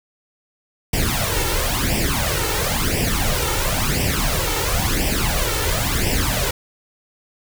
pink noise with flanger, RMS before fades -20 dBFS, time 0.93-6.51 s, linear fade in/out 5 ms, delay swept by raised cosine 0.37 to 2.27 ms, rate 0.97 Hz, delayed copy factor +0.75, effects none

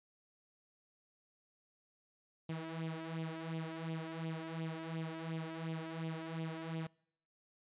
sawtooth tone with flanger, 162.1 Hz, E3, 29 cents flat, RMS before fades -42 dBFS, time 2.49-6.87 s, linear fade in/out 5 ms, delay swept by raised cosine 0.3 to 3.1 ms, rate 2.8 Hz, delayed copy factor +0.65, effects noise-tail reverb RT60 0.7 s tail -26 dB re dry + resampled to 8000 Hz

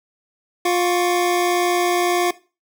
25% pulse tone pair together, 353.1 / 1121 Hz, F4 / C#6, +19 / +19 cents, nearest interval octave + minor sixth, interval 2000 cents, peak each -13 / -22 dBFS, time 0.65-2.31 s, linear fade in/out 5 ms, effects noise-tail reverb RT60 0.3 s tail -17 dB re dry

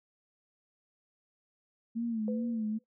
sine tone with vibrato, 224.2 Hz, A3, 33 cents sharp, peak -30 dBFS, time 1.95-2.79 s, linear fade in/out 20 ms, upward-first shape sine, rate 2.4 Hz, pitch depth 86 cents each way
sine tone with exponential decay, 501 Hz, B4, 25 cents sharp, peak -33 dBFS, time 2.28-2.84 s, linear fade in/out 1 ms, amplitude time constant 120 ms
effects noise-tail reverb RT60 0.1 s tail -22 dB re dry

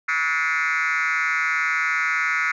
sine tone with frequency modulation, 1760 Hz, A6, in tune, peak -17 dBFS, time 0.08-2.52 s, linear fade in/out 10 ms, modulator 157 Hz, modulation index 3.3, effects tanh soft clip ceiling -18 dBFS

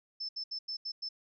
sine tone bursts at uneven times, 5274 Hz, E8, in tune, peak -35 dBFS, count 6, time 0.2-0.29 / 0.36-0.44 / 0.51-0.59 / 0.68-0.77 / 0.85-0.92 / 1.02-1.09 s, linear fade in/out 10 ms, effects none

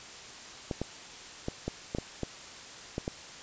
clicks, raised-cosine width 2 ms, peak -18 dBFS, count 9, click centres 0.712 / 0.816 / 1.484 / 1.68 / 1.949 / 1.985 / 2.233 / 2.981 / 3.079 s, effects white hiss -46 dBFS RMS until 3.42 s + resampled to 16000 Hz

